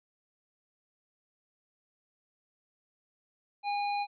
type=tone; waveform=square; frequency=816 Hz; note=G#5; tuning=31 cents flat; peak=-30 dBFS; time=3.63-4.07 s; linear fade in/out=50 ms; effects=resampled to 11025 Hz